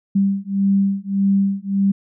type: beating tone pair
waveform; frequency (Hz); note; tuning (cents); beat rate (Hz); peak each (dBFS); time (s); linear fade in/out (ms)
sine; 196 / 197.7; G3 / G3; 0 / +15; 1.7; -18; 0.15-1.92; 10
effects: none